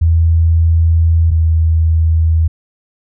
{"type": "tone pair in turn", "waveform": "sine", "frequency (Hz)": [82.3, 80.93], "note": ["E2", "E2"], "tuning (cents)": [-2, -31], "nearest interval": "unison", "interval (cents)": 29, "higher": "first", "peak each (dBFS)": [-7, -8], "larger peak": "first", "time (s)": [[0.01, 1.31], [1.31, 2.48]], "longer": "first", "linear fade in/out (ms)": 10, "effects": []}